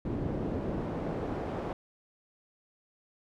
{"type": "noise with band-pass filter sweep", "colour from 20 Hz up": "brown", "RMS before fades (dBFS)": -34, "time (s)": [0.05, 1.73], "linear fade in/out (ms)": 2, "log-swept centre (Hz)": [290, 620], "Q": 0.85, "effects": []}